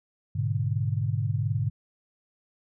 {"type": "chord", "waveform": "sine", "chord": "G# diminished", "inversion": "none", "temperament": "equal with one note detuned", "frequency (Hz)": [103.83, 122.76, 146.83], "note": ["G#2", "B2", "D3"], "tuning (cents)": [0, -10, 0], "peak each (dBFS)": [-27, -29, -30], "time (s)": [0.35, 1.7], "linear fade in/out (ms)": 10, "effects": []}